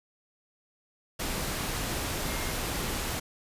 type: tone in noise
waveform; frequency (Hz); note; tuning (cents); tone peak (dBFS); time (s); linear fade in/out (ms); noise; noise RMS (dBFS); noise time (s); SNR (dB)
sine; 2129; C7; +30; -42; 2.28-2.51; 10; pink; -32; 1.19-3.2; -13
effects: resampled to 32000 Hz